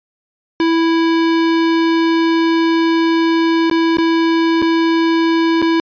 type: tone with dropouts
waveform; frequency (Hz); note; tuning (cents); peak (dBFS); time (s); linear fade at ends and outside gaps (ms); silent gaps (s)
square; 329.6; E4; 0; -12; 0.6-5.8; 1; 3.699-3.712 / 3.971-3.984 / 4.619-4.624 / 5.618-5.624
effects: resampled to 11025 Hz